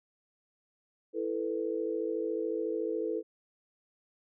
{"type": "chord", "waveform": "sine", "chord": "E suspended fourth", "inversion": "none", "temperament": "equal", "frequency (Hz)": [329.6, 440, 493.9], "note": ["E4", "A4", "B4"], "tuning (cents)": [0, 0, 0], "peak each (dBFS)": [-35, -33, -36], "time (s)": [1.13, 3.23], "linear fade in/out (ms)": 50, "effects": []}